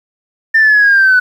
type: linear sweep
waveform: sine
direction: down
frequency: 1800 to 1480 Hz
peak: -4 dBFS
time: 0.54-1.2 s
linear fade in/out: 10 ms
effects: tanh soft clip ceiling -2 dBFS + 7-bit